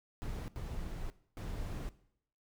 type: noise bursts at uneven times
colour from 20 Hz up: brown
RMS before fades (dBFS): -40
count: 3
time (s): 0.22-0.48 / 0.56-1.1 / 1.37-1.89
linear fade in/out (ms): 0
effects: noise-tail reverb RT60 0.7 s tail -18 dB re dry